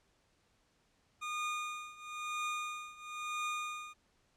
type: tone with tremolo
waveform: 25% pulse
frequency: 1222 Hz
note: D#6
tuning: 32 cents flat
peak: -30 dBFS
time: 1.21-3.94 s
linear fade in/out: 20 ms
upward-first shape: triangle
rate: 1 Hz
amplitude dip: 90%
effects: pink hiss -73 dBFS RMS until 4.36 s + low-pass 8000 Hz 12 dB/octave